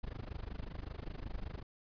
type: noise with amplitude modulation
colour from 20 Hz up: brown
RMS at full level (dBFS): -39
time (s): 0.03-1.63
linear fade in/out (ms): 10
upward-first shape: sine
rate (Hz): 25.2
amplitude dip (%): 95
effects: resampled to 11025 Hz